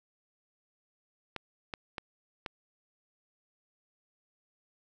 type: clicks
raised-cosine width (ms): 0.3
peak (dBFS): -20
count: 4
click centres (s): 1.363 / 1.738 / 1.982 / 2.462
effects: none